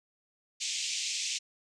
white band-pass noise, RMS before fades -34 dBFS, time 0.6-1.39 s, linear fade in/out 20 ms, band 2300 to 7500 Hz, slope 48 dB/octave, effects none

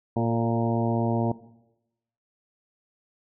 harmonic tone with a mistuned harmonic, 116.1 Hz, A#2, 7 cents flat, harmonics 1 / 2 / 3 / 4 / 5 / 6 / 7 / 8, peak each -27 / -26 / -30 / -33 / -33 / -33 / -37 / -36 dBFS, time 0.16-1.32 s, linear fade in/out 5 ms, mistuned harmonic 4, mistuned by -32 cents, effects noise-tail reverb RT60 0.9 s tail -17 dB re dry

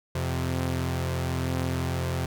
sawtooth tone pair together, 86.12 / 129.7 Hz, F2 / C3, -24 / -15 cents, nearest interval perfect fifth, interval 709 cents, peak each -25 dBFS, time 0.15-2.26 s, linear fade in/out 5 ms, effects none

